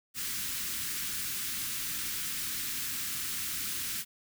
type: band-stop noise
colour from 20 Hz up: white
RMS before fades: -35 dBFS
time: 0.14-4.05 s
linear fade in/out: 50 ms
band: 320 to 1300 Hz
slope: 24 dB/octave
effects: none